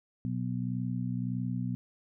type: harmonic tone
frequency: 61.7 Hz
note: B1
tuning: 1 cent flat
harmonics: 2 / 3 / 4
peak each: -33 / -35 / -36 dBFS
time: 0.25-1.75 s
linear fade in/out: 0 ms
effects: none